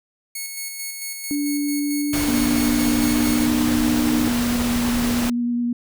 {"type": "tone with tremolo", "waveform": "5% pulse", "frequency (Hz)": 2200, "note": "C#7", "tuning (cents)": -14, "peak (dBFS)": -17, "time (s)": [0.35, 3.46], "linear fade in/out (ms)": 5, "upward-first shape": "square", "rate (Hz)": 4.5, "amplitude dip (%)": 35}
{"type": "tone with pitch glide", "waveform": "sine", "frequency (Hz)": [289.4, 302.9], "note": ["D4", "D#4"], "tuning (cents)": [-25, -46], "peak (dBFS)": -20, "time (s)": [1.31, 4.28], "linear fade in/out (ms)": 0, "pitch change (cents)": 79, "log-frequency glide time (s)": [1.81, 3.57]}
{"type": "noise", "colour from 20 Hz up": "pink", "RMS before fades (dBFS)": -26, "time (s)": [2.13, 5.3], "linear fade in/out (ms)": 5}
{"type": "tone with vibrato", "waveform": "sine", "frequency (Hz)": 239.9, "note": "A#3", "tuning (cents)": 50, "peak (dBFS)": -19, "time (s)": [2.28, 5.73], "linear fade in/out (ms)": 5, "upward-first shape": "sine", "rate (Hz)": 9.4, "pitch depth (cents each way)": 12}
{"effects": []}